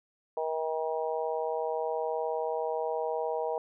harmonic tone, 159 Hz, D#3, 38 cents sharp, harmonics 3 / 4 / 5 / 6, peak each -32 / -34 / -36 / -38 dBFS, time 0.37-3.58 s, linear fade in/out 2 ms, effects none

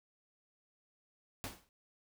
pink noise with exponential decay, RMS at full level -39 dBFS, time 1.44-1.69 s, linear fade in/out 0 ms, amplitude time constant 53 ms, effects none

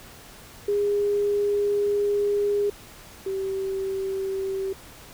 sine tone pair in turn, 408.9 / 385.8 Hz, G#4 / G4, -27 / -28 cents, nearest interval minor second, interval 101 cents, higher first, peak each -20 / -25 dBFS, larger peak first, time 0.68-2.7 / 3.26-4.73 s, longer first, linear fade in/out 5 ms, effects pink hiss -46 dBFS RMS until 5.13 s

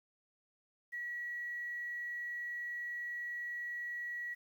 sine tone, 1925 Hz, B6, 45 cents flat, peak -38 dBFS, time 0.92-4.35 s, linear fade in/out 20 ms, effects 11-bit

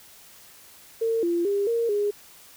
sine tone with pitch steps, 454.2 / 343.2 / 402.3 / 464.5 / 411.6 Hz, A#4 / F4 / G4 / A#4 / G#4, -45 / -30 / +45 / -6 / -16 cents, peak -21 dBFS, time 1.01-2.11 s, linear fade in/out 10 ms, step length 220 ms, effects white hiss -50 dBFS RMS until 2.56 s

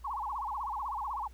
sine tone with vibrato, 964 Hz, B5, 42 cents flat, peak -33 dBFS, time 0.04-1.28 s, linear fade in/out 10 ms, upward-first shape sine, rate 16 Hz, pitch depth 280 cents each way, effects added 60 Hz sine -49 dBFS peak until 1.33 s + pink hiss -64 dBFS RMS until 1.33 s

